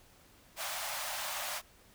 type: high-pass noise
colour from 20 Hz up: pink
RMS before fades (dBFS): -38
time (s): 0.56-1.62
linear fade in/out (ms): 50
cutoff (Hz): 580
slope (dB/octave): 96
effects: pink hiss -61 dBFS RMS until 1.94 s